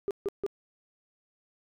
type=tone bursts; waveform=sine; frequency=400.1 Hz; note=G4; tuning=35 cents sharp; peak=-25 dBFS; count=3; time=0.08-0.464 s; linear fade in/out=0 ms; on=28 ms; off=150 ms; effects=tanh soft clip ceiling -24 dBFS

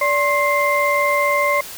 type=tone cluster; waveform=sine; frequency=579 / 1066 / 2091 Hz; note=D5 / C6 / C7; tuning=-25 / +32 / -2 cents; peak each=-19 dBFS; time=0.01-1.61 s; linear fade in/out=5 ms; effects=white hiss -34 dBFS RMS until 1.77 s

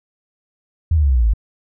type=tone with pitch steps; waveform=sine; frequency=81.8 / 75.88 / 70.39 / 65.3 / 60.58 / 56.19 / 52.13 Hz; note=E2 / D#2 / C#2 / C2 / B1 / A1 / G#1; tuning=-13 / -43 / +27 / -3 / -33 / +37 / +7 cents; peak=-11 dBFS; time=0.91-1.337 s; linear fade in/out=5 ms; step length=61 ms; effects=none

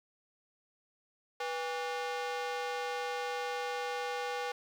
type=ring-modulated tone; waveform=sawtooth; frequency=651 Hz; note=E5; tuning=22 cents flat; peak=-27 dBFS; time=1.4-4.52 s; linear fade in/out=5 ms; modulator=161 Hz; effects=low-pass 5000 Hz 12 dB/octave + 10-bit

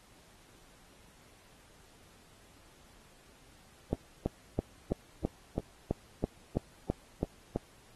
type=click train; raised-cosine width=2 ms; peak=-16 dBFS; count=12; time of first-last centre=3.93-7.56 s; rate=3.03 Hz; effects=pink hiss -61 dBFS RMS until 7.95 s + AAC 32 kbps

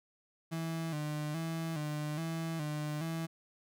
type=tone with vibrato; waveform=35% pulse; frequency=156.8 Hz; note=D#3; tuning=14 cents sharp; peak=-33 dBFS; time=0.51-3.27 s; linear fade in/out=20 ms; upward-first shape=square; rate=1.2 Hz; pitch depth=74 cents each way; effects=none

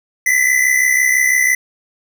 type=tone pair together; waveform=square; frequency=1965 / 2031 Hz; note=B6 / B6; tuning=-9 / +48 cents; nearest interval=minor second; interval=57 cents; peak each=-16 / -14 dBFS; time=0.26-1.55 s; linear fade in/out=5 ms; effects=none

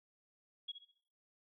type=tone with echo; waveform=sine; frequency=3322 Hz; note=G#7; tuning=in tune; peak=-39 dBFS; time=0.68-0.72 s; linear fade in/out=10 ms; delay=67 ms; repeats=4; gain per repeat=-9 dB; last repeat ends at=0.988 s; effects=noise-tail reverb RT60 0.6 s tail -18 dB re dry

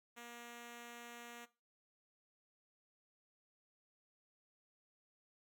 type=tone; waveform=5% pulse; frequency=237.5 Hz; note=A#3; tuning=33 cents sharp; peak=-39 dBFS; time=0.16-1.46 s; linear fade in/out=20 ms; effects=noise-tail reverb RT60 0.3 s tail -18 dB re dry

